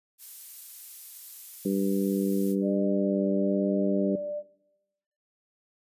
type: noise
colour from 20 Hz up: violet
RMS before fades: -41 dBFS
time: 0.18-2.56 s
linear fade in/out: 50 ms
type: harmonic tone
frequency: 98 Hz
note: G2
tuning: in tune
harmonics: 2 / 3 / 4 / 5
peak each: -27 / -29 / -31 / -35 dBFS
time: 1.65-4.16 s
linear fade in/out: 5 ms
type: tone with vibrato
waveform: sine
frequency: 595 Hz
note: D5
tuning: 22 cents sharp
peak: -30 dBFS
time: 2.61-4.43 s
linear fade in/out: 50 ms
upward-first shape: triangle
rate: 1.1 Hz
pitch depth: 24 cents each way
effects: noise-tail reverb RT60 0.9 s tail -19 dB re dry + resampled to 32000 Hz